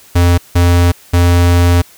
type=tone bursts at uneven times; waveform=square; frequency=87.31 Hz; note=F2; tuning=in tune; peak=-7 dBFS; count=3; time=0.15-0.38 / 0.55-0.92 / 1.13-1.82 s; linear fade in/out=10 ms; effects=white hiss -42 dBFS RMS until 1.97 s